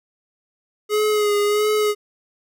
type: tone with vibrato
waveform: square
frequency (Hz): 418.6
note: G#4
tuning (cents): +14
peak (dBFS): -17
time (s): 0.89-1.95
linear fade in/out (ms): 50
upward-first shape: sine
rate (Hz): 1.5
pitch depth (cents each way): 32
effects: none